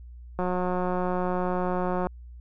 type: click train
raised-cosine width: 1 ms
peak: -15 dBFS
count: 305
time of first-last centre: 0.39-2.07 s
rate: 181 Hz
effects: added 60 Hz sine -41 dBFS peak until 2.4 s